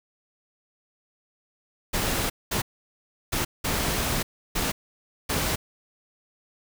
pink noise bursts at uneven times, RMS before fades -26 dBFS, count 6, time 1.93-2.3 / 2.51-2.62 / 3.32-3.45 / 3.64-4.23 / 4.55-4.72 / 5.29-5.56 s, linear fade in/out 10 ms, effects none

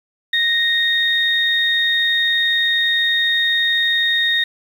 sine tone pair together, 1864.7 / 3704 Hz, A#6 / A#7, 0 / -12 cents, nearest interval octave, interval 1188 cents, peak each -17 dBFS, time 0.33-4.44 s, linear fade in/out 5 ms, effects 7-bit

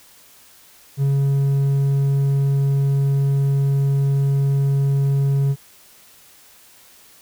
sine tone with hard clipping, 138.59 Hz, C#3, in tune, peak -16 dBFS, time 0.97-5.56 s, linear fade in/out 50 ms, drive 3 dB, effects white hiss -49 dBFS RMS until 7.21 s

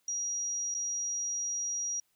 sine tone with dropouts, 5740 Hz, F8, 47 cents sharp, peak -31 dBFS, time 0.08-2 s, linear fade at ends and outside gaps 2 ms, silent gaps 0.742-0.748 s, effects white hiss -74 dBFS RMS until 2.15 s

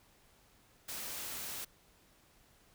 white noise, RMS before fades -42 dBFS, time 0.88-1.65 s, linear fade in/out 10 ms, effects pink hiss -66 dBFS RMS until 2.74 s

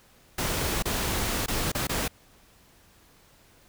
pink noise with dropouts, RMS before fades -28 dBFS, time 0.38-2.08 s, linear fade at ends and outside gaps 5 ms, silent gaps 0.825-0.854 / 1.462-1.481 / 1.719-1.748 / 1.871-1.893 s, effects pink hiss -58 dBFS RMS until 3.68 s

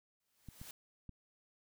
white noise with exponential growth, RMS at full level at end -49 dBFS, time 0.2-0.71 s, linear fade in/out 2 ms, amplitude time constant 110 ms
clicks, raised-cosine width 5 ms, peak -36 dBFS, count 3, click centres 0.487 / 0.615 / 1.093 s
effects none

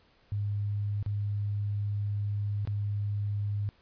sine tone with dropouts, 102.5 Hz, G#2, 22 cents flat, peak -28 dBFS, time 0.32-3.69 s, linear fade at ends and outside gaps 0 ms, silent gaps 1.027-1.062 / 2.652-2.674 s, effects pink hiss -64 dBFS RMS until 3.81 s + resampled to 11025 Hz

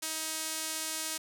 sawtooth tone with band-pass filter, 316.7 Hz, D#4, 31 cents sharp, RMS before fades -36 dBFS, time 0.02-1.18 s, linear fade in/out 10 ms, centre 9000 Hz, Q 0.88, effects none

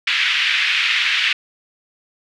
white band-pass noise, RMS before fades -18 dBFS, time 0.07-1.33 s, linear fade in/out 5 ms, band 1800 to 3100 Hz, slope 24 dB/octave, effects none

